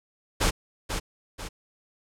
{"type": "noise with echo", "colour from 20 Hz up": "pink", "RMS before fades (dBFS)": -22, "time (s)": [0.4, 0.51], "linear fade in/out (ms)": 20, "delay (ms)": 490, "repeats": 2, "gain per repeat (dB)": -7, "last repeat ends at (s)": 1.49, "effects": ["low-pass 10000 Hz 12 dB/octave"]}